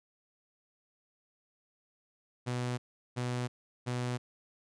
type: tone bursts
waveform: sawtooth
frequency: 123.5 Hz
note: B2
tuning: in tune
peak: -28 dBFS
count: 3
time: 2.46-4.18 s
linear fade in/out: 20 ms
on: 320 ms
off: 380 ms
effects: resampled to 22050 Hz